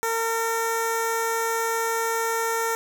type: tone with notch filter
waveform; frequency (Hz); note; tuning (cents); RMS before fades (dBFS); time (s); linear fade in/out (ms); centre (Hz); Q
10% pulse; 455.4; A#4; -40; -25; 0.03-2.75; 0; 2900; 1
effects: none